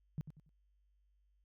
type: tone with echo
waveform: sine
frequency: 152.6 Hz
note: D#3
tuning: 33 cents flat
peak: -35 dBFS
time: 0.18-0.21 s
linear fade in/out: 0 ms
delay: 94 ms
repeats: 3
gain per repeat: -10 dB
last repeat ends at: 0.492 s
effects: added 50 Hz sine -70 dBFS peak until 1.44 s